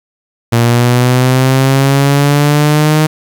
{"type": "linear sweep", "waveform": "sawtooth", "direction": "up", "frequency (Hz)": [116.54, 155.56], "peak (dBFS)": -3, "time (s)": [0.52, 3.07], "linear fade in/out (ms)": 10, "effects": ["7-bit"]}